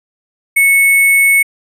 sine tone with sample-and-hold, 2206 Hz, C#7, 9 cents flat, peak -6 dBFS, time 0.56-1.43 s, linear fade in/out 10 ms, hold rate 11025 Hz, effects resampled to 32000 Hz

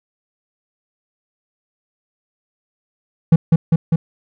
triangle tone with echo, 163.4 Hz, E3, 15 cents flat, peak -3 dBFS, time 3.32-3.36 s, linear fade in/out 5 ms, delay 200 ms, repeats 3, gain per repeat -2 dB, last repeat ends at 3.96 s, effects none

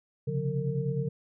sine tone cluster, 132.9 / 142.6 / 179.7 / 456.4 Hz, C3 / C#3 / F3 / A#4, +27 / +49 / +50 / -37 cents, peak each -34 / -30 / -35 / -34 dBFS, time 0.27-1.09 s, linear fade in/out 10 ms, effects none

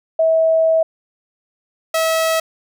sine / sawtooth tone pair in turn, 647 / 647 Hz, E5 / E5, -32 / -32 cents, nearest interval unison, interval 0 cents, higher neither, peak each -11 dBFS, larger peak neither, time 0.19-0.83 / 1.94-2.4 s, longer first, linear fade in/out 5 ms, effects none

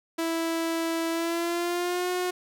sawtooth tone with pitch glide, 329.6 to 361.5 Hz, E4 to F#4, 0 to -40 cents, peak -22 dBFS, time 0.18-2.31 s, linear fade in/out 10 ms, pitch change +160 cents, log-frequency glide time 1.1-2.09 s, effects none

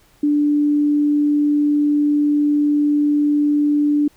sine tone, 293.7 Hz, D4, in tune, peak -13 dBFS, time 0.23-4.08 s, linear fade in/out 5 ms, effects pink hiss -55 dBFS RMS until 4.16 s

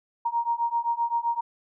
sine beating tone pair, 932.3 / 940 Hz, A#5 / A#5, 0 / +14 cents, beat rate 7.7 Hz, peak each -27 / -26 dBFS, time 0.25-1.41 s, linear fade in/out 10 ms, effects none

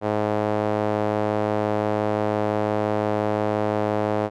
sawtooth tone with band-pass filter, 105.8 Hz, G#2, 33 cents sharp, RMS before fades -23 dBFS, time 0.01-4.3 s, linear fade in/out 50 ms, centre 600 Hz, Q 1.4, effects none

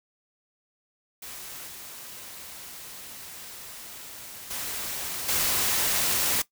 white noise with level steps, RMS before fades -40 / -42 / -33 / -25 dBFS, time 1.22-6.42 s, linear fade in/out 5 ms, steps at 1.67 / 4.5 / 5.28 s, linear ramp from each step 10 ms, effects noise-tail reverb RT60 0.1 s tail -17 dB re dry

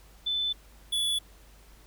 sine / square tone pair in turn, 3515 / 3431 Hz, A7 / A7, -2 / -44 cents, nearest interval unison, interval 42 cents, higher first, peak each -26 dBFS, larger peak neither, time 0.26-0.53 / 0.92-1.19 s, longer neither, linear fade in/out 10 ms, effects added 50 Hz sine -53 dBFS peak until 1.86 s + pink hiss -58 dBFS RMS until 1.86 s

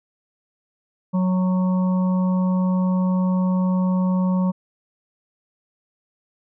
harmonic tone, 184.4 Hz, F#3, 6 cents flat, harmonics 1 / 3 / 5 / 6, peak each -17 / -31 / -33 / -36 dBFS, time 1.13-4.52 s, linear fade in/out 20 ms, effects none

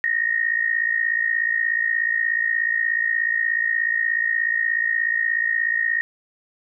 sine tone with amplitude modulation, 1860 Hz, A#6, 4 cents flat, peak -15 dBFS, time 0.04-6.01 s, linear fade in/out 0 ms, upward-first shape sine, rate 56.7 Hz, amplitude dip 80%, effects none

